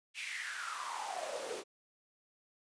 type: noise with high-pass filter sweep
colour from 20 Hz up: pink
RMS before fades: -41 dBFS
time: 0.14-1.64 s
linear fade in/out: 50 ms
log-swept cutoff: 2600 to 390 Hz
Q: 6.7
effects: resampled to 22050 Hz